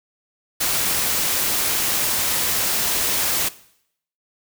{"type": "noise", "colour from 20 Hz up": "white", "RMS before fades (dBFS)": -21, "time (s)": [0.6, 3.49], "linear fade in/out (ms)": 10, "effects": ["noise-tail reverb RT60 0.7 s tail -18 dB re dry"]}